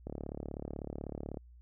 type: click train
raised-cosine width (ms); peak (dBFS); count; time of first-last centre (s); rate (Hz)
2; -26; 48; 0.07-1.372; 36.1
effects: added 60 Hz sine -53 dBFS peak until 1.61 s